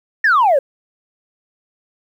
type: exponential sweep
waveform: sine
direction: down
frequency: 1864.7 to 519 Hz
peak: -8 dBFS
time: 0.24-0.59 s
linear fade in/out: 5 ms
effects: tanh soft clip ceiling -7 dBFS + 8-bit